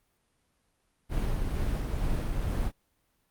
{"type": "noise with tremolo", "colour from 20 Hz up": "brown", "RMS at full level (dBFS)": -28, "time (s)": [1.09, 2.72], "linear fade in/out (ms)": 50, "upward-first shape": "sine", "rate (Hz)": 2.2, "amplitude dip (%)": 25, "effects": ["pink hiss -73 dBFS RMS until 3.3 s", "Opus 32 kbps"]}